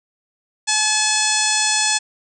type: harmonic tone with a mistuned harmonic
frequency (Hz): 857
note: A5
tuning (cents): -46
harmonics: 1 / 2 / 3 / 4 / 5 / 6 / 7 / 8 / 9 / 10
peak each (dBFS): -25 / -25 / -25 / -25 / -25 / -25 / -25 / -25 / -25 / -25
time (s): 0.67-1.99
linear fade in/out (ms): 20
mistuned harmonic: 6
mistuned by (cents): +18
effects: none